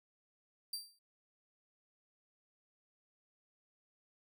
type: tone with exponential decay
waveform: sawtooth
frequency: 4699 Hz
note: D8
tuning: in tune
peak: -33 dBFS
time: 0.73-0.99 s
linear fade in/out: 5 ms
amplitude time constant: 55 ms
effects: none